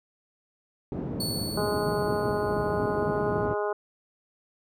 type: band-pass noise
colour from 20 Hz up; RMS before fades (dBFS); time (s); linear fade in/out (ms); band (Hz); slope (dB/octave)
pink; -32; 0.92-3.54; 2; 110 to 360; 12
type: tone with exponential decay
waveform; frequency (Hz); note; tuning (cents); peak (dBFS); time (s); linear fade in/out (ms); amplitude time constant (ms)
sawtooth; 4435; C#8; 0; -26; 1.2-3.46; 5; 490
type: harmonic tone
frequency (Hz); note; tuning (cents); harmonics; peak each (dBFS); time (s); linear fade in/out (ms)
207.7; G#3; 0; 2 / 3 / 4 / 5 / 6 / 7; -28 / -32 / -34 / -36 / -38 / -39; 1.57-3.73; 5
effects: none